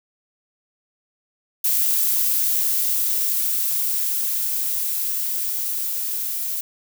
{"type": "noise with level ramp", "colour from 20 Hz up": "violet", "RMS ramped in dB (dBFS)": [-19, -26], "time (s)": [1.64, 6.61], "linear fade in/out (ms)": 5, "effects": []}